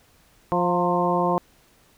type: harmonic tone with a mistuned harmonic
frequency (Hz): 175.9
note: F3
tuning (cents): +13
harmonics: 1 / 2 / 3 / 4 / 5 / 6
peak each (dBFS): -26 / -26 / -26 / -26 / -26 / -26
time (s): 0.52-1.38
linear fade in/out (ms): 0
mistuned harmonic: 5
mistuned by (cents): +48
effects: pink hiss -58 dBFS RMS until 1.97 s